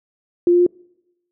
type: tone with pitch steps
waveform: sine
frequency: 349.2 / 351.6 / 354.1 Hz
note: F4 / F4 / F4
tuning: 0 / +12 / +24 cents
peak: -10 dBFS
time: 0.47-0.665 s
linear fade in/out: 2 ms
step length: 65 ms
effects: noise-tail reverb RT60 0.9 s tail -26 dB re dry